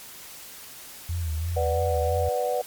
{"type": "tone with vibrato", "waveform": "sine", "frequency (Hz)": 82, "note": "E2", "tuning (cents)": -9, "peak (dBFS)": -25, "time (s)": [1.09, 2.29], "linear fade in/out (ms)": 5, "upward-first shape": "sine", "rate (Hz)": 3, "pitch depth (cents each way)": 95}
{"type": "chord", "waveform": "sine", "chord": "B minor", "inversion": "none", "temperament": "equal", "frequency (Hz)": [493.9, 587.3, 740], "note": ["B4", "D5", "F#5"], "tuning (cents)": [0, 0, 0], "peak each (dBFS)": [-26, -28, -28], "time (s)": [1.56, 2.62], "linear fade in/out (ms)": 10}
{"effects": ["white hiss -43 dBFS RMS until 2.66 s", "MP3 96 kbps"]}